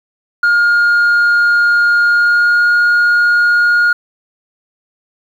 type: tone with pitch glide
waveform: sine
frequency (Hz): 1419 to 1428.9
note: F6 to F6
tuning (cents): +27 to +39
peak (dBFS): -5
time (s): 0.43-3.93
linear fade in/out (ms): 5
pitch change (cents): +12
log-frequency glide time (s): 2.04-2.68
effects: tanh soft clip ceiling -7 dBFS + 7-bit